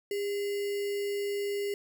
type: tone with sample-and-hold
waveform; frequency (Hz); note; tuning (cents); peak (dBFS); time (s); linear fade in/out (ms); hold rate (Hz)
sine; 404.6; G#4; -45; -29; 0.11-1.74; 2; 2450
effects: none